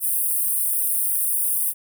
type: high-pass noise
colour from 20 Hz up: pink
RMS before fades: -22 dBFS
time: 0-1.74 s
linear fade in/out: 50 ms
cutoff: 8900 Hz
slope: 96 dB/octave
effects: none